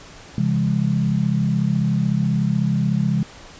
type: tone cluster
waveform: sine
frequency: 133.4 / 167.3 / 203.5 Hz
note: C3 / E3 / G#3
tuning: +34 / +26 / -35 cents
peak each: -21 dBFS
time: 0.38-3.23 s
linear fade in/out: 2 ms
effects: pink hiss -42 dBFS RMS until 3.59 s + resampled to 16000 Hz